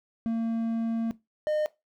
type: tone pair in turn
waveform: triangle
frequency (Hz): 227.8 / 609.3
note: A#3 / D#5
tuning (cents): -40 / -36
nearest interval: octave + perfect fourth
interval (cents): 1704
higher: second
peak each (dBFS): -23 / -22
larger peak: second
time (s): 0.26-1.11 / 1.47-1.66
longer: first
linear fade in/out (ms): 0
effects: noise-tail reverb RT60 0.2 s tail -18 dB re dry